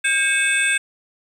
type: tone cluster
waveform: sine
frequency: 1603 / 2214 / 2594 / 3527 / 8160 Hz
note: G6 / C#7 / E7 / A7 / C9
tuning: +38 / -3 / -28 / +3 / -44 cents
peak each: -19 / -24 / -20 / -27 / -24 dBFS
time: 0.04-0.78 s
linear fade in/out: 10 ms
effects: tanh soft clip ceiling -8 dBFS + 8-bit